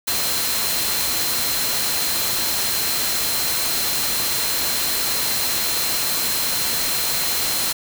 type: tone in noise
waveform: sine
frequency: 4127 Hz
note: C8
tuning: 25 cents flat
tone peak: -27 dBFS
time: 0.07-7.73 s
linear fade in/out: 10 ms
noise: white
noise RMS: -22 dBFS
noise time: 0.07-7.73 s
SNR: -8 dB
effects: none